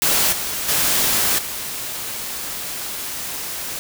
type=noise with level steps; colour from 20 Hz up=white; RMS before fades=-17 / -25 / -18 / -28 dBFS; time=0.02-3.79 s; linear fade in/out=0 ms; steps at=0.32 / 0.68 / 1.38 s; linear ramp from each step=10 ms; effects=none